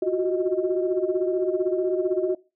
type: tone cluster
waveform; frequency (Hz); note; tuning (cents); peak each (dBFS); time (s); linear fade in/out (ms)
sine; 343.8 / 361.4 / 377.1 / 624; F4 / F#4 / F#4 / D#5; -27 / -41 / +33 / +5; -32 / -24 / -25 / -28; 0.02-2.35; 5
effects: noise-tail reverb RT60 0.3 s tail -22 dB re dry + tanh soft clip ceiling -11 dBFS

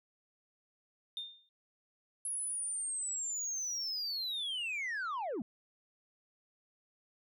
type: tone with exponential decay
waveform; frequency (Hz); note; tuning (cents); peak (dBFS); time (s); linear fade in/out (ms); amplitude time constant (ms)
sine; 3626; A#7; -49; -33; 1.17-1.49; 1; 68
type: linear sweep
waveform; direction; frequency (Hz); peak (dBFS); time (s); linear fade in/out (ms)
sine; down; 10640 to 189.1; -32; 2.25-5.42; 2
effects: tanh soft clip ceiling -34 dBFS

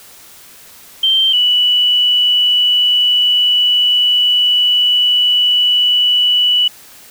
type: tone pair in turn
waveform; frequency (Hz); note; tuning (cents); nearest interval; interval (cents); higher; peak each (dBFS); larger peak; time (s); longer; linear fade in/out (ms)
sine; 3136 / 2957; G7 / F#7; 0 / -2; minor second; 102; first; -9; neither; 1.03-1.33 / 1.33-6.68; second; 5
effects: white hiss -40 dBFS RMS until 7.1 s

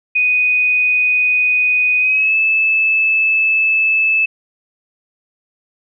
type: tone with pitch glide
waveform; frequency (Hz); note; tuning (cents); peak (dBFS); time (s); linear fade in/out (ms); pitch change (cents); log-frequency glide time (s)
sine; 2489 to 2617; D#7 to E7; 0 to -13; -11; 0.15-4.26; 10; +87; 1.99-2.36
effects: none

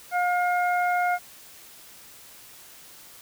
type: harmonic tone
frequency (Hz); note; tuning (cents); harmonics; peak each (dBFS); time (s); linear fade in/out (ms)
713; F5; +36; 1 / 2 / 3; -22 / -28 / -32; 0.11-1.19; 50
effects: white hiss -48 dBFS RMS until 3.21 s

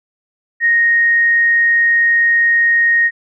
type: tone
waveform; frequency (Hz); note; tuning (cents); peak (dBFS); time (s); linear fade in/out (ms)
sine; 1864.7; A#6; 0; -9; 0.6-3.11; 50
effects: none

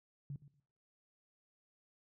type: tone with echo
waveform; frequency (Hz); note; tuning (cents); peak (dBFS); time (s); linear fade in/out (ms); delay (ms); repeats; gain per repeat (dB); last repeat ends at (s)
sine; 141.4; C#3; +35; -40; 0.3-0.36; 2; 120; 2; -15; 0.6
effects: noise-tail reverb RT60 0.6 s tail -21 dB re dry

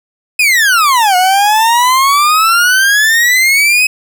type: exponential two-way sweep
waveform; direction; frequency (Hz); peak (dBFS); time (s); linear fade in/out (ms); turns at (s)
40% pulse; down then up; 2565 to 719 to 2565; -6; 0.39-3.87; 5; 1.16
effects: none

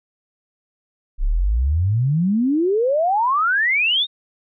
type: exponential sweep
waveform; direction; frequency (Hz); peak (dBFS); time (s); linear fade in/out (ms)
sine; up; 30.86 to 3766; -15; 1.18-4.07; 50
effects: none

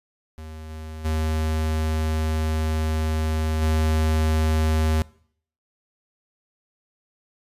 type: tone with level steps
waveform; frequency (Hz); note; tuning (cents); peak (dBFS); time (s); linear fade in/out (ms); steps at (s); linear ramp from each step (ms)
square; 78.6; D#2; +18; -36 / -34 / -22 / -19; 0.38-5.02; 0; 0.69 / 1.04 / 3.61; 20
effects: noise-tail reverb RT60 0.6 s tail -22 dB re dry + resampled to 32000 Hz

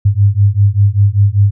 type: beating tone pair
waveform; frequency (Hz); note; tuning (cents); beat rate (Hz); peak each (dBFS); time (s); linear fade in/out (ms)
sine; 98.6 / 103.7; G2 / G#2; +11 / -2; 5.1; -10; 0.05-1.51; 10
effects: none

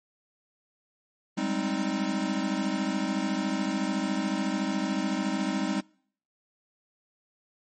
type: chord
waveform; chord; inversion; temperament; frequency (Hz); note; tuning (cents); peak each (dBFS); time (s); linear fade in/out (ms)
square; Ab major seventh; third; equal with one note detuned; 193.86 / 207.7 / 261.6 / 311.1; G3 / Ab3 / C4 / Eb4; -19 / 0 / 0 / 0; -33; 1.37-5.81; 10
effects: noise-tail reverb RT60 0.6 s tail -26 dB re dry + MP3 32 kbps

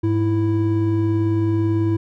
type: tone pair together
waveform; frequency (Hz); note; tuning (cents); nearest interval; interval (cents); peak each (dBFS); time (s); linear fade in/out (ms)
triangle; 103.82 / 329.6; G#2 / E4; 0 / 0; octave + minor sixth; 2000; -17; 0.03-1.97; 10
effects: none

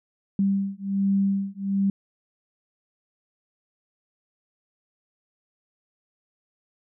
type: beating tone pair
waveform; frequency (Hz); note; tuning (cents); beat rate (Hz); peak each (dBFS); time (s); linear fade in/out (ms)
sine; 196 / 197.3; G3 / G3; 0 / +11; 1.3; -24; 0.39-1.9; 2
effects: none

